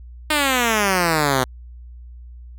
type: exponential sweep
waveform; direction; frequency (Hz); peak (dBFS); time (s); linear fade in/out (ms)
5% pulse; down; 311.1 to 125.7; -5; 0.3-1.44; 5
effects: added 60 Hz sine -36 dBFS peak until 2.58 s